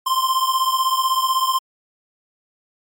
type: beating tone pair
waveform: square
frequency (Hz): 1042 / 1058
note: C6 / C6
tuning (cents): -7 / +19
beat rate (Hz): 16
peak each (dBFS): -19 / -22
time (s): 0.06-1.59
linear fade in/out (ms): 10
effects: MP3 96 kbps